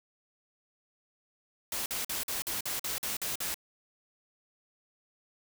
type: noise bursts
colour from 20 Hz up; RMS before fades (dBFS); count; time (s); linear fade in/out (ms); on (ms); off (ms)
white; -34; 10; 1.72-3.543; 2; 140; 47
effects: none